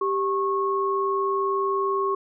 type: tone pair together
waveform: sine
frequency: 392.1 / 1094.4 Hz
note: G4 / C#6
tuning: 0 / -23 cents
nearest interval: octave + tritone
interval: 1777 cents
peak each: -24 dBFS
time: 0.01-2.15 s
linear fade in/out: 5 ms
effects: none